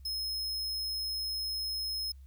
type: tone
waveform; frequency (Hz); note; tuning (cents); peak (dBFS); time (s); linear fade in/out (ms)
45% pulse; 5160; E8; -38; -33; 0.05-2.12; 5
effects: added 67 Hz sine -48 dBFS peak until 2.26 s + white hiss -74 dBFS RMS until 2.26 s